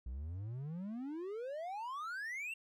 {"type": "exponential sweep", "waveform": "triangle", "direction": "up", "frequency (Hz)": [57.8, 2777], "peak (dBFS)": -38, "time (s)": [0.06, 2.54], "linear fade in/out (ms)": 5, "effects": []}